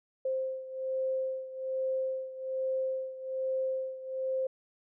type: beating tone pair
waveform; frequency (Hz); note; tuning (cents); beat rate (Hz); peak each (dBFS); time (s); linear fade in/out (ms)
sine; 524 / 525.2; C5 / C5; +2 / +6; 1.2; -32 / -36; 0.25-4.47; 5
effects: none